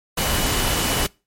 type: tone in noise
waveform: sine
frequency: 2960 Hz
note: F#7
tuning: in tune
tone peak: -30 dBFS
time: 0.17-1.07 s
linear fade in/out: 10 ms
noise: pink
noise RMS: -21 dBFS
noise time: 0.17-1.07 s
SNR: -12 dB
effects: noise-tail reverb RT60 0.3 s tail -25 dB re dry + MP3 64 kbps